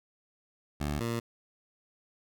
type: tone pair in turn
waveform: 15% pulse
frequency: 73.42 / 116.55 Hz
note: D2 / A#2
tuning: 0 / 0 cents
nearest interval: minor sixth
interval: 800 cents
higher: second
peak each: -24 dBFS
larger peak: neither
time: 0.8-1 / 1-1.2 s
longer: neither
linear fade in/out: 10 ms
effects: none